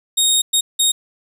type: tone bursts at uneven times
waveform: 20% pulse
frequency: 3729 Hz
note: A#7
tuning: in tune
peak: -7 dBFS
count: 3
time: 0.17-0.42 / 0.53-0.61 / 0.79-0.92 s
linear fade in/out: 10 ms
effects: 8-bit